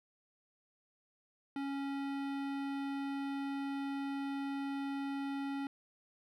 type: tone with hard clipping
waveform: sine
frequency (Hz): 277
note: C#4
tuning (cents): -1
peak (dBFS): -38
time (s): 1.56-5.67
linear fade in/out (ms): 2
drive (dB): 18
effects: none